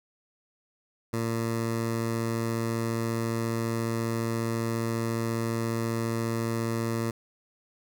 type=tone with notch filter; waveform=15% pulse; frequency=114.6 Hz; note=A#2; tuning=29 cents flat; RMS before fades=-29 dBFS; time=1.13-7.11 s; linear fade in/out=5 ms; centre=3100 Hz; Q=1.9; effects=none

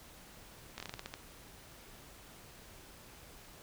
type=slowing click train; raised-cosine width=0.2 ms; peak=-24 dBFS; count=9; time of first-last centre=0.78-1.139 s; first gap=21 ms; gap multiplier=1.21; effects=pink hiss -55 dBFS RMS until 3.62 s

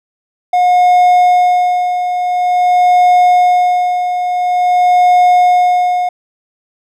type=tone with tremolo; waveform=triangle; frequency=720 Hz; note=F#5; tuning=47 cents flat; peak=-3 dBFS; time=0.53-6.09 s; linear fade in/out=5 ms; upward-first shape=sine; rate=0.48 Hz; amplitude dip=60%; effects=none

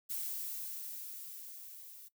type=noise with level ramp; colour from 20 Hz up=violet; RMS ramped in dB=-38 to -53 dBFS; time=0.09-2.09 s; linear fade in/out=20 ms; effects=noise-tail reverb RT60 0.1 s tail -18 dB re dry

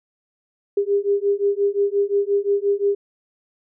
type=beating tone pair; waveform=sine; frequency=400 / 405.7 Hz; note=G4 / G#4; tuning=+35 / -41 cents; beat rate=5.7 Hz; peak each=-20 dBFS; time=0.77-2.95 s; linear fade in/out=5 ms; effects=none

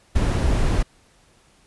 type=noise; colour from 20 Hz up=brown; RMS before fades=-19 dBFS; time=0.15-0.83 s; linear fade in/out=10 ms; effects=pink hiss -57 dBFS RMS until 1.66 s + resampled to 24000 Hz

